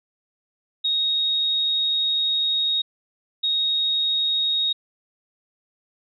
sine tone bursts at uneven times, 3752 Hz, A#7, 11 cents sharp, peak -19 dBFS, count 2, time 0.84-2.82 / 3.43-4.73 s, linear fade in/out 10 ms, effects none

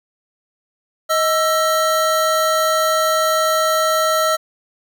square tone pair together, 630 / 1329.5 Hz, D#5 / E6, +21 / +14 cents, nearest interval octave + minor second, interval 1293 cents, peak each -18 / -18 dBFS, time 1.09-4.37 s, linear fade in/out 20 ms, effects none

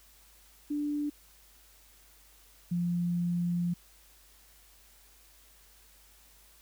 sine tone pair in turn, 293.7 / 174.14 Hz, D4 / F3, 0 / -5 cents, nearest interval major sixth, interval 905 cents, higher first, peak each -29 / -27 dBFS, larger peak second, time 0.7-1.1 / 2.71-3.74 s, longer second, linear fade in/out 10 ms, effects added 50 Hz sine -62 dBFS peak until 6.61 s + white hiss -60 dBFS RMS until 6.61 s

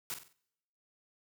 white noise with echo, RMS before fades -38 dBFS, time 0.1-0.14 s, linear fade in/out 0 ms, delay 47 ms, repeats 4, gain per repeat -8 dB, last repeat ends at 0.328 s, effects noise-tail reverb RT60 0.9 s tail -26 dB re dry + high-pass 80 Hz 12 dB/octave

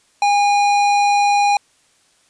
sine tone with tanh clipping, 815 Hz, G#5, 33 cents flat, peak -14 dBFS, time 0.22-1.57 s, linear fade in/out 2 ms, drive 17 dB, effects white hiss -57 dBFS RMS until 2.29 s + resampled to 22050 Hz

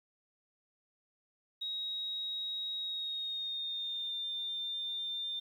sine tone with pitch glide, 3794 to 3598 Hz, A#7 to A7, +30 to +38 cents, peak -35 dBFS, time 1.61-5.4 s, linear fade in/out 10 ms, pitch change -92 cents, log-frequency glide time 2.78-4.17 s, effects 11-bit

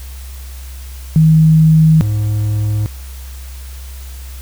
sine / triangle tone pair in turn, 158.4 / 105.72 Hz, D#3 / G#2, +31 / +31 cents, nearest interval perfect fifth, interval 700 cents, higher first, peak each -5 / -11 dBFS, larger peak first, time 1.16-2.01 / 2.01-2.86 s, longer neither, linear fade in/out 0 ms, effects added 65 Hz sine -27 dBFS peak until 4.41 s + white hiss -39 dBFS RMS until 4.41 s

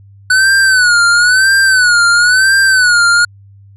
square tone with vibrato, 1488 Hz, F#6, 9 cents sharp, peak -7 dBFS, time 0.3-3.25 s, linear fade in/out 5 ms, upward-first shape sine, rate 0.99 Hz, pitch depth 110 cents each way, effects added 99 Hz sine -37 dBFS peak until 3.76 s + resampled to 24000 Hz

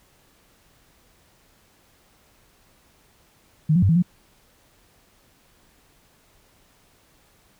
sine tone with pitch steps, 155.1 / 178.3 / 96.9 / 164.1 / 177.7 Hz, D#3 / F3 / G2 / E3 / F3, -5 / +36 / -20 / -8 / +30 cents, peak -14 dBFS, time 3.69-4.025 s, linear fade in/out 10 ms, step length 67 ms, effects pink hiss -59 dBFS RMS until 7.59 s

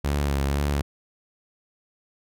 sawtooth tone with vibrato, 70.6 Hz, C#2, 32 cents sharp, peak -18 dBFS, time 0.04-0.82 s, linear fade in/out 10 ms, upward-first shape sine, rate 2 Hz, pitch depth 40 cents each way, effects none

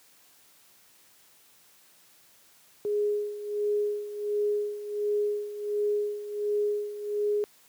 sine tone with tremolo, 415.3 Hz, G#4, in tune, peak -23 dBFS, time 2.85-7.44 s, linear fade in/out 0 ms, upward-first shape sine, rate 1.4 Hz, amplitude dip 75%, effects white hiss -59 dBFS RMS until 7.68 s + high-pass 100 Hz 12 dB/octave

